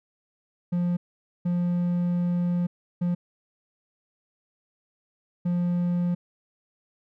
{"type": "tone bursts at uneven times", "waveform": "triangle", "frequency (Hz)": 175.6, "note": "F3", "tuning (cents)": 10, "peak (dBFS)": -20, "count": 4, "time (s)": [[0.72, 0.97], [1.45, 2.67], [3.01, 3.15], [5.45, 6.15]], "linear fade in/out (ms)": 10, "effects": []}